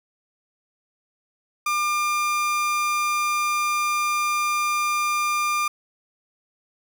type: tone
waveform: 30% pulse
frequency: 1200 Hz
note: D6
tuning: 37 cents sharp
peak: -18 dBFS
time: 1.66-5.68 s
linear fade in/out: 5 ms
effects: none